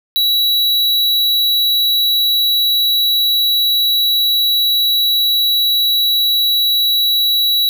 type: tone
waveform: square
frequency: 3913 Hz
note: B7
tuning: 17 cents flat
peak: -12 dBFS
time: 0.16-7.69 s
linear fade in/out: 0 ms
effects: none